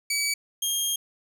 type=tone pair in turn; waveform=15% pulse; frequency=2282 / 3227 Hz; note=C#7 / G7; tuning=+50 / +50 cents; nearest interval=tritone; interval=600 cents; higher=second; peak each=-17 dBFS; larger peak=neither; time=0.1-0.34 / 0.62-0.96 s; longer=second; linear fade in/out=5 ms; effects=none